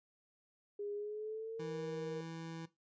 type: tone with pitch glide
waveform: sine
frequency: 410 to 471 Hz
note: G#4 to A#4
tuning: -22 to +18 cents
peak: -39 dBFS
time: 0.79-2.21 s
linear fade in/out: 5 ms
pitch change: +240 cents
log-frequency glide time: 0.94-1.82 s
type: tone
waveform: 25% pulse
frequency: 164.1 Hz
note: E3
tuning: 8 cents flat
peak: -40 dBFS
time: 1.59-2.66 s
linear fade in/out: 10 ms
effects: noise-tail reverb RT60 0.2 s tail -17 dB re dry + resampled to 16000 Hz